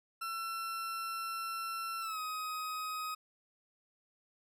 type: tone with pitch glide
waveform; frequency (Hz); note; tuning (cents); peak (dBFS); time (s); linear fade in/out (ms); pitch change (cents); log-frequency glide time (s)
40% pulse; 1350 to 1259.6; E6 to D#6; +41 to +21; -36; 0.21-3.15; 10; -120; 2.01-2.19
effects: none